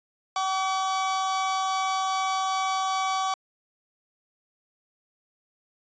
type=tone pair together; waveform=45% pulse; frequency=761.5 / 1141 Hz; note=F#5 / C#6; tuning=+50 / +50 cents; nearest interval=perfect fifth; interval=700 cents; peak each=-27 dBFS; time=0.36-3.34 s; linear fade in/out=2 ms; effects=resampled to 16000 Hz